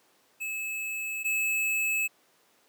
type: tone pair in turn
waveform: square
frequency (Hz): 2597 / 2597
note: E7 / E7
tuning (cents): -26 / -26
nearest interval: unison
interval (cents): 0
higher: neither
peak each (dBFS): -32 / -26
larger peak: second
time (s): 0.4-1.24 / 1.24-2.08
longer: neither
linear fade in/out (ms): 20
effects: pink hiss -64 dBFS RMS until 2.68 s + high-pass 300 Hz 12 dB/octave